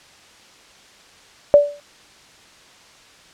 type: tone with exponential decay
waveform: sine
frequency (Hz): 580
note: D5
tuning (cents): -22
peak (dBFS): -3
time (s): 1.54-1.8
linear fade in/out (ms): 0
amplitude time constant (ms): 55
effects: white hiss -48 dBFS RMS until 3.33 s + low-pass 6000 Hz 12 dB/octave